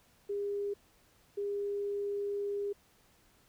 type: tone bursts at uneven times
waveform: sine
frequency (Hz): 405.1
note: G#4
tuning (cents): -43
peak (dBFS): -32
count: 2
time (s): 0.29-0.74 / 1.37-2.73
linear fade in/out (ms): 10
effects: pink hiss -66 dBFS RMS until 3.48 s